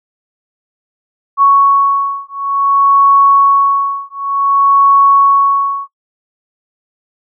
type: beating tone pair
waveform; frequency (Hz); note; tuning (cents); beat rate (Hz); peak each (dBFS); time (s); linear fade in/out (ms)
sine; 1111 / 1111.55; C#6 / C#6; +4 / +4; 0.55; -10; 1.37-5.88; 50
effects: noise-tail reverb RT60 0.1 s tail -23 dB re dry